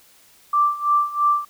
sine tone with tremolo, 1174.7 Hz, D6, in tune, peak -13 dBFS, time 0.53-1.45 s, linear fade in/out 5 ms, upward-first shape sine, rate 3 Hz, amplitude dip 85%, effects white hiss -53 dBFS RMS until 1.49 s

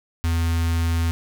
square tone with notch filter, 83 Hz, E2, 12 cents sharp, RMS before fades -21 dBFS, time 0.24-1.11 s, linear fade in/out 0 ms, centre 520 Hz, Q 0.75, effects none

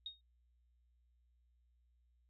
sine tone with exponential decay, 3726 Hz, A#7, 2 cents flat, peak -39 dBFS, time 0.06-0.21 s, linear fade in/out 2 ms, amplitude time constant 32 ms, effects added 60 Hz sine -70 dBFS peak until 2.29 s + AAC 48 kbps

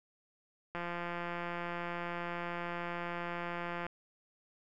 click train, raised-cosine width 0.5 ms, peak -24 dBFS, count 540, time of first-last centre 0.75-3.866 s, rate 173 Hz, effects none

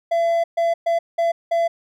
triangle tone bursts at uneven times, 674 Hz, E5, 38 cents sharp, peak -14 dBFS, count 5, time 0.11-0.44 / 0.57-0.74 / 0.86-0.99 / 1.18-1.32 / 1.51-1.68 s, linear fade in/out 10 ms, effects none

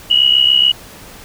sine tone pair together, 2879 / 2946 Hz, F#7 / F#7, -48 / -8 cents, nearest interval unison, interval 40 cents, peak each -11 dBFS, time 0.1-0.72 s, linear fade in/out 10 ms, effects pink hiss -37 dBFS RMS until 1.24 s

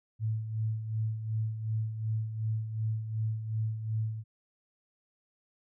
sine tone with tremolo, 110 Hz, A2, in tune, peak -27 dBFS, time 0.19-4.24 s, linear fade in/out 50 ms, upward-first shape sine, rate 2.7 Hz, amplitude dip 60%, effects none

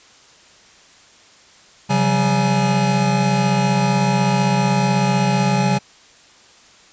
square tone cluster, 136.7 / 175.4 / 191.3 / 839 Hz, C#3 / F3 / G3 / G#5, -24 / +8 / -42 / +17 cents, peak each -20 / -27 / -19 / -22 dBFS, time 1.89-5.79 s, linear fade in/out 20 ms, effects white hiss -48 dBFS RMS until 6.92 s + resampled to 16000 Hz

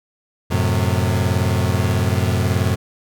35% pulse chord, F# diminished, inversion none, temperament equal with one note detuned, 91.59 / 110 / 130.81 Hz, F#2 / A2 / C3, -17 / 0 / 0 cents, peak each -17 / -19 / -21 dBFS, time 0.5-2.76 s, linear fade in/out 20 ms, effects none

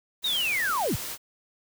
white noise, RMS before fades -35 dBFS, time 0.22-1.18 s, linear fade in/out 50 ms
sine linear sweep, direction down, 3834 to 51.91 Hz, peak -24 dBFS, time 0.24-0.96 s, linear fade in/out 5 ms
effects none

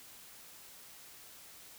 silence, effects white hiss -54 dBFS RMS until 1.78 s

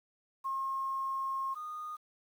sine tone pair in turn, 1074 / 1229.6 Hz, C6 / D#6, +45 / -21 cents, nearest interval major second, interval 234 cents, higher second, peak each -32 / -38 dBFS, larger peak first, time 0.44-1.55 / 1.55-1.97 s, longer first, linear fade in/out 20 ms, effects 10-bit

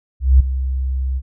sine tone with ADSR envelope, 65.41 Hz, C2, in tune, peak -4 dBFS, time 0.2-1.22 s, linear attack 200 ms, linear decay 7 ms, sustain -13 dB, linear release 50 ms, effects none

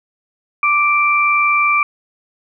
sine tone pair together, 1174.7 / 2349 Hz, D6 / D7, 0 / 0 cents, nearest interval octave, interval 1200 cents, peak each -14 dBFS, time 0.63-1.83 s, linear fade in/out 2 ms, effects none

